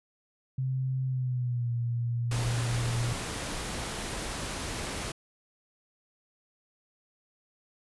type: tone with pitch glide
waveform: sine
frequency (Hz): 130.81 to 118.58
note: C3 to A#2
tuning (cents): 0 to +30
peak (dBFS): -27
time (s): 0.58-3.13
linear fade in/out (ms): 5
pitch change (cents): -170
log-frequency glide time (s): 1.06-1.71
type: noise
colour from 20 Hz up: pink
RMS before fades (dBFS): -35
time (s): 2.31-5.12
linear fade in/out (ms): 5
effects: resampled to 24000 Hz